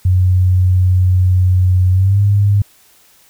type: tone with pitch glide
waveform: sine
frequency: 91.8 to 101.27 Hz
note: F#2 to G#2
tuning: -13 to -43 cents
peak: -8 dBFS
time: 0.05-2.62 s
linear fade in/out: 5 ms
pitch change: +170 cents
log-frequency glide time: 1.91-2.21 s
effects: white hiss -49 dBFS RMS until 3.29 s